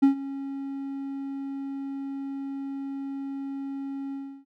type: tone with ADSR envelope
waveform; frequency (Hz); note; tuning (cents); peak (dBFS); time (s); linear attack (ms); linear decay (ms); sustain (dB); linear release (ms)
triangle; 274.5; C#4; -17; -11; 0.02-4.45; 15; 110; -18; 320
effects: none